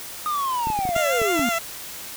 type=linear sweep; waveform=triangle; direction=down; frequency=1244.5 to 220 Hz; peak=-20 dBFS; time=0.26-1.49 s; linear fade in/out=0 ms
type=clicks; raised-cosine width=3 ms; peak=-19 dBFS; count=8; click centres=0.671 / 0.702 / 0.79 / 0.853 / 0.891 / 0.964 / 1.217 / 1.394 s
type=tone with vibrato; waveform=15% pulse; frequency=684 Hz; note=F5; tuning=36 cents flat; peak=-15 dBFS; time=0.95-1.59 s; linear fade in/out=10 ms; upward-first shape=sine; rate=6.2 Hz; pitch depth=46 cents each way
effects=white hiss -36 dBFS RMS until 2.16 s